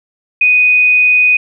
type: tone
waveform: sine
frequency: 2489 Hz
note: D#7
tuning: in tune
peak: -6 dBFS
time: 0.41-1.37 s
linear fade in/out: 5 ms
effects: none